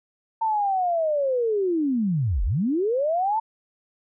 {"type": "linear two-way sweep", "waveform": "sine", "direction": "down then up", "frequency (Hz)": [907, 36.71, 907], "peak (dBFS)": -20, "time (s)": [0.41, 3.4], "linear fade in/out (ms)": 10, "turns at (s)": 2.44, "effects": []}